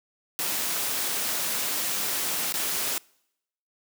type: noise with dropouts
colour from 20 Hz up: white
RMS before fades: -28 dBFS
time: 0.39-2.98 s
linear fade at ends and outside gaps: 0 ms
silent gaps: 2.524-2.54 s
effects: noise-tail reverb RT60 0.8 s tail -26 dB re dry + high-pass 150 Hz 12 dB/octave